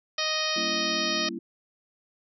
harmonic tone, 622.3 Hz, D#5, in tune, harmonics 1 / 2 / 3 / 4 / 5 / 6 / 7 / 8 / 9, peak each -34 / -34 / -34 / -34 / -34 / -34 / -34 / -34 / -34 dBFS, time 0.18-1.29 s, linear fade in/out 5 ms
sine chord, G diminished seventh, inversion none, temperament equal with one note detuned, 196 / 233.1 / 277.2 / 335.8 Hz, G3 / Bb3 / Db4 / Fb4, 0 / 0 / 0 / +32 cents, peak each -39 / -37 / -40 / -35 dBFS, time 0.56-1.39 s, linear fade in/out 5 ms
effects none

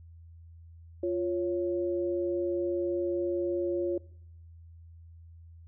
sine tone pair together, 349.2 / 554.3 Hz, F4 / C#5, 0 / 0 cents, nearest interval minor sixth, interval 800 cents, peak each -28 / -33 dBFS, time 1.03-3.98 s, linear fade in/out 5 ms, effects noise-tail reverb RT60 0.7 s tail -22 dB re dry + added 83 Hz sine -48 dBFS peak until 5.67 s

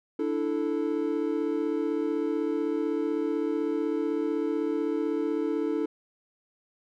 triangle chord, D suspended second, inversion none, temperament equal, 293.7 / 329.6 / 440 Hz, D4 / E4 / A4, 0 / 0 / 0 cents, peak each -28 dBFS, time 0.19-5.86 s, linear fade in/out 5 ms, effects none

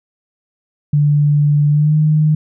sine tone with pitch glide, 146.83 to 153.51 Hz, D3 to D#3, 0 to -23 cents, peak -9 dBFS, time 0.93-2.35 s, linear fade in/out 5 ms, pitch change +77 cents, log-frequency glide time 1.69-1.96 s, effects none

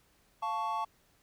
triangle chord, F augmented, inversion none, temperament equal with one note detuned, 698.5 / 880 / 1114.5 Hz, F5 / A5 / C#6, 0 / 0 / +9 cents, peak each -38 / -32 / -33 dBFS, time 0.42-0.85 s, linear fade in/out 10 ms, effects pink hiss -68 dBFS RMS until 1.22 s

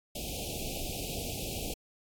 pink band-stop noise, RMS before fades -37 dBFS, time 0.15-1.74 s, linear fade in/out 5 ms, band 790 to 2400 Hz, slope 96 dB/octave, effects AAC 64 kbps

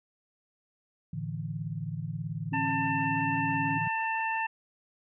sine chord, A suspended fourth, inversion none, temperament equal with one note detuned, 110 / 146.83 / 165.39 Hz, A2 / D3 / E3, 0 / 0 / +6 cents, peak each -38 / -36 / -36 dBFS, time 1.13-3.88 s, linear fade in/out 5 ms
sine tone with pitch glide, 272.4 to 275.9 Hz, C#4 to C#4, -30 to -8 cents, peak -32 dBFS, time 2.52-3.78 s, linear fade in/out 5 ms, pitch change +22 cents, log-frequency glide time 3.11-3.26 s
harmonic tone, 894 Hz, A5, 27 cents sharp, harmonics 1 / 2 / 3, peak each -30 / -33 / -35 dBFS, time 2.53-4.47 s, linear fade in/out 10 ms
effects none

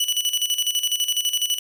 sawtooth tone with tremolo, 2960 Hz, F#7, in tune, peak -15 dBFS, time 0-1.59 s, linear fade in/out 5 ms, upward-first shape square, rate 12 Hz, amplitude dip 70%, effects none

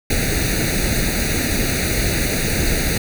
pink noise with comb filter, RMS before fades -19 dBFS, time 0.1-2.98 s, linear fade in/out 5 ms, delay 0.47 ms, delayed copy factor +0.9, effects none

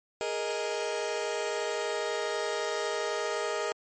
sawtooth chord, Ab suspended second, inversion none, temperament just, 415.3 / 467.2 / 623 Hz, Ab4 / Bb4 / Eb5, 0 / +4 / +2 cents, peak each -30 dBFS, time 0.21-3.72 s, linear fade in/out 0 ms, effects MP3 32 kbps

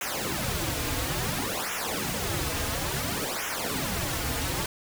pink noise with flanger, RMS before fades -30 dBFS, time 0.01-4.66 s, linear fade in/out 2 ms, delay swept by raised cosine 0.22 to 5.32 ms, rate 0.58 Hz, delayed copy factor -0.9, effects none

